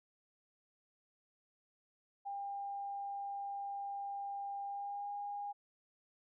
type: tone with pitch glide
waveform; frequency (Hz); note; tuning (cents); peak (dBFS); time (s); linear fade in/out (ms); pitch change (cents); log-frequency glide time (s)
sine; 800 to 814; G5 to G#5; +35 to -35; -39; 2.25-5.53; 20; +30; 4.65-5.11
effects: none